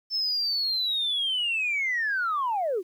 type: linear sweep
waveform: sine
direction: down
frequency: 5310 to 329.6 Hz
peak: -23 dBFS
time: 0.1-2.83 s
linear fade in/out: 50 ms
effects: tanh soft clip ceiling -20 dBFS + 10-bit